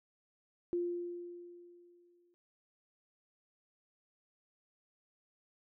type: tone with exponential decay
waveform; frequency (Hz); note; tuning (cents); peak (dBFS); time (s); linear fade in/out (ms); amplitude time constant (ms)
sine; 349.2; F4; 0; -30; 0.73-2.34; 0; 350
effects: none